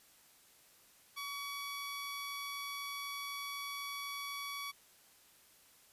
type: tone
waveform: 15% pulse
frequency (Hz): 1132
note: C#6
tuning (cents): +36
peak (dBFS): -34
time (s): 1.16-4.72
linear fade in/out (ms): 20
effects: white hiss -64 dBFS RMS until 5.92 s + resampled to 32000 Hz